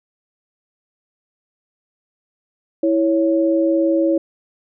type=tone pair together; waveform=sine; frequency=328.4 / 554.4 Hz; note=E4 / C#5; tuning=-6 / 0 cents; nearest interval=major sixth; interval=906 cents; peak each=-15 / -18 dBFS; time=2.83-4.18 s; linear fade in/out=5 ms; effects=none